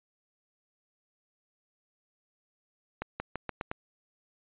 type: accelerating click train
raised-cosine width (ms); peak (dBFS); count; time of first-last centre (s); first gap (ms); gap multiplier
0.5; -18; 6; 3.02-3.714; 180; 0.87
effects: resampled to 8000 Hz